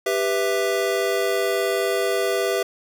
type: chord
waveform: square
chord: E minor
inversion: first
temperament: just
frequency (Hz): 395.6 / 494.4 / 659.3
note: G4 / B4 / E5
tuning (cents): +16 / +2 / 0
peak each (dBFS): -24 / -26 / -26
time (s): 0.06-2.63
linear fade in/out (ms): 5
effects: none